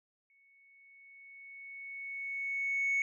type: tone with exponential growth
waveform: sine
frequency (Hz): 2215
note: C#7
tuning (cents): -2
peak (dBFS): -25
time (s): 0.3-3.02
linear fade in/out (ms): 1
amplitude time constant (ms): 590
effects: tanh soft clip ceiling -25 dBFS